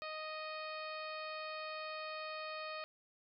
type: harmonic tone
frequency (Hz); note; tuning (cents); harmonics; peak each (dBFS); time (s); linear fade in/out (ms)
622.3; D#5; 0; 1 / 2 / 3 / 4 / 5 / 6 / 7 / 8; -46 / -46 / -52 / -49 / -58 / -58 / -52 / -63; 0.02-2.84; 0
effects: none